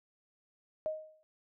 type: tone with exponential decay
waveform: sine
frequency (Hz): 624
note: D#5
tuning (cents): +5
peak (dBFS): -29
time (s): 0.86-1.23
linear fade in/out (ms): 0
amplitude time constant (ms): 80
effects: none